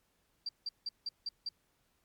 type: tone bursts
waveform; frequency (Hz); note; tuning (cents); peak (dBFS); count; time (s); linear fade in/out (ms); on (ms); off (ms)
sine; 4696; D8; -1; -34; 6; 0.46-1.49; 5; 30; 170
effects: pink hiss -75 dBFS RMS until 2.04 s + MP3 96 kbps